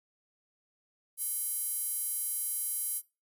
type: tone with high-pass filter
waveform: square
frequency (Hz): 440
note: A4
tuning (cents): 0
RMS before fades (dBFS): -34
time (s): 1.17-3.02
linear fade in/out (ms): 50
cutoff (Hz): 11000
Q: 3.4
effects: noise-tail reverb RT60 0.3 s tail -24 dB re dry